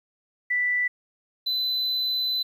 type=tone pair in turn; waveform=sine / triangle; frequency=1975.5 / 4018 Hz; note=B6 / B7; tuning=0 / +29 cents; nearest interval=octave; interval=1229 cents; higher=second; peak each=-21 / -22 dBFS; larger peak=first; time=0.5-0.88 / 1.46-2.43 s; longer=second; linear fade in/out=10 ms; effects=10-bit